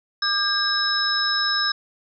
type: tone cluster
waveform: sine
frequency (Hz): 1199 / 1610 / 3838 / 5220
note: D6 / G6 / A#7 / E8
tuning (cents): +36 / +46 / +50 / -18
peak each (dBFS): -28 / -24 / -26 / -23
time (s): 0.22-1.72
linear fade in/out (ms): 5
effects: none